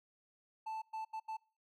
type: tone bursts at uneven times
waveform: triangle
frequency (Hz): 880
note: A5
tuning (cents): 0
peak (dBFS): -37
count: 4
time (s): 0.66-0.82 / 0.93-1.05 / 1.13-1.2 / 1.28-1.37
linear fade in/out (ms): 10
effects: noise-tail reverb RT60 0.4 s tail -25 dB re dry